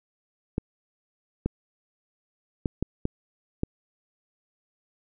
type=clicks; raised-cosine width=3 ms; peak=-12 dBFS; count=6; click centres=0.581 / 1.46 / 2.658 / 2.826 / 3.054 / 3.634 s; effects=none